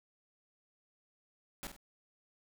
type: noise with echo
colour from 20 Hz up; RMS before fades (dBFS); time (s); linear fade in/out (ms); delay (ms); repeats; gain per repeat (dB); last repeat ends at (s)
pink; -42; 1.63-1.67; 0; 47; 2; -8; 1.764
effects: none